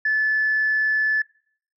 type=tone; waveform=sine; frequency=1736 Hz; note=A6; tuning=24 cents flat; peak=-17 dBFS; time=0.05-1.22 s; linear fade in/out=5 ms; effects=noise-tail reverb RT60 0.6 s tail -23 dB re dry + tanh soft clip ceiling -13 dBFS